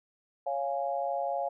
sine chord, Db major, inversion none, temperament equal, 554.4 / 698.5 / 830.6 Hz, Db5 / F5 / Ab5, 0 / 0 / 0 cents, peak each -33 / -32 / -35 dBFS, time 0.46-1.49 s, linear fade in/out 10 ms, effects none

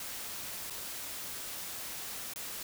white noise with dropouts, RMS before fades -41 dBFS, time 0-2.63 s, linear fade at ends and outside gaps 2 ms, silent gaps 0.7-0.705 / 2.336-2.359 s, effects none

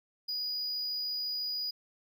triangle tone, 4917 Hz, D#8, 21 cents flat, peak -31 dBFS, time 0.28-1.71 s, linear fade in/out 10 ms, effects none

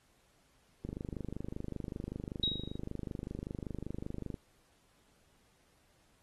click train, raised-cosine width 3 ms, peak -26 dBFS, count 89, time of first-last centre 0.85-4.342 s, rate 25.2 Hz
sine tone with exponential decay, 3810 Hz, A#7, 37 cents sharp, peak -25 dBFS, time 2.43-2.78 s, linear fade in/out 5 ms, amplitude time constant 74 ms
effects pink hiss -70 dBFS RMS until 6.22 s + AAC 32 kbps

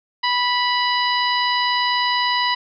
harmonic tone with a mistuned harmonic, 984 Hz, B5, 7 cents flat, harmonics 1 / 2 / 3 / 4 / 5, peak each -20 / -23 / -25 / -26 / -27 dBFS, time 0.23-2.55 s, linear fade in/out 10 ms, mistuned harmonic 4, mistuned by +15 cents, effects none

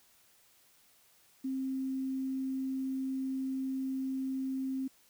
sine tone with quantisation, 264.7 Hz, C4, 20 cents sharp, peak -32 dBFS, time 1.44-4.88 s, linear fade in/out 10 ms, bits 10, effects white hiss -65 dBFS RMS until 5.09 s

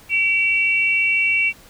sine tone pair together, 2300 / 2723 Hz, D7 / F7, -37 / -44 cents, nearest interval minor third, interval 293 cents, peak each -18 dBFS, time 0.09-1.53 s, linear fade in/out 50 ms, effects pink hiss -47 dBFS RMS until 1.69 s

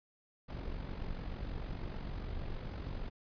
brown noise with amplitude modulation, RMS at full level -38 dBFS, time 0.48-3.1 s, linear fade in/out 20 ms, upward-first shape sine, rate 46.6 Hz, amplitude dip 55%, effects resampled to 11025 Hz

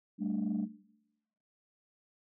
sine chord, G suspended second, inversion none, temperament equal, 196 / 220 / 293.7 Hz, G3 / A3 / D4, 0 / 0 / 0 cents, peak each -34 / -34 / -36 dBFS, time 0.18-0.68 s, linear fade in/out 50 ms, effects noise-tail reverb RT60 0.9 s tail -19 dB re dry + tanh soft clip ceiling -25 dBFS

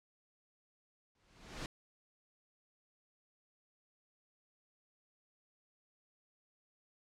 pink noise with exponential growth, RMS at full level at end -39 dBFS, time 1.15-1.66 s, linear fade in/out 2 ms, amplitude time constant 110 ms, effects low-pass 6000 Hz 12 dB/octave

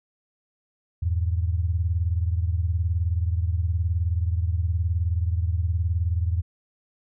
sine beating tone pair, 82.41 / 101.41 Hz, E2 / G#2, 0 / -41 cents, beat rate 19 Hz, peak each -22 / -27 dBFS, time 1.02-6.42 s, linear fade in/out 10 ms, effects none

